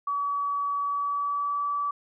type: tone with pitch glide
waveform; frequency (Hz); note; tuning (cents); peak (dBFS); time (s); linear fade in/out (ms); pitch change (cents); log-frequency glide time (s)
sine; 1139 to 1152.2; C#6 to D6; +47 to -33; -25; 0.07-1.91; 5; +20; 0.79-1.66
effects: none